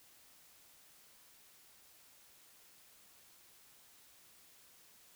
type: silence
effects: white hiss -63 dBFS RMS until 5.15 s